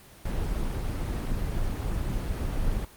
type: noise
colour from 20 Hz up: brown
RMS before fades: -28 dBFS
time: 0.25-2.85 s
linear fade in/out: 5 ms
effects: pink hiss -51 dBFS RMS until 2.96 s + Opus 24 kbps